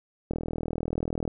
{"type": "click train", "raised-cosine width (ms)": 2, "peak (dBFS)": -16, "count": 40, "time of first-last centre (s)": [0.31, 1.278], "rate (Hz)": 40.3, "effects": []}